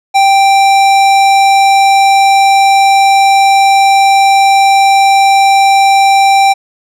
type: tone with hard clipping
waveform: sine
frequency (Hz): 785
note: G5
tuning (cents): +2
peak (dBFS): -6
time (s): 0.14-6.54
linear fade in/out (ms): 20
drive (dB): 16
effects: none